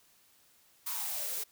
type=noise with high-pass filter sweep; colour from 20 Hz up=blue; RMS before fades=-36 dBFS; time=0.86-1.44 s; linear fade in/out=10 ms; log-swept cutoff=1100 to 400 Hz; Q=7.2; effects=white hiss -65 dBFS RMS until 1.51 s